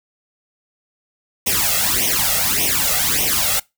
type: noise with flanger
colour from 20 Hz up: white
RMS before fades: -18 dBFS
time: 1.46-3.6 s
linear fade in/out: 10 ms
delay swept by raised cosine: 0.33 to 1.53 ms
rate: 1.7 Hz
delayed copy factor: +0.95
effects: noise-tail reverb RT60 0.2 s tail -23 dB re dry